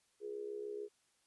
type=tone with amplitude modulation; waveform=sine; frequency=415.3 Hz; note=G#4; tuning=in tune; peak=-37 dBFS; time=0.2-0.89 s; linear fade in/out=50 ms; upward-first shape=sine; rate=66.7 Hz; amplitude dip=75%; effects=white hiss -75 dBFS RMS until 1.26 s + resampled to 24000 Hz